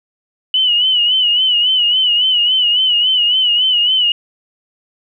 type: tone with vibrato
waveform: sine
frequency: 2960 Hz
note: F#7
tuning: in tune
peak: -10 dBFS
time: 0.54-4.12 s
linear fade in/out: 2 ms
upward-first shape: sine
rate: 3.6 Hz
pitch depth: 72 cents each way
effects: none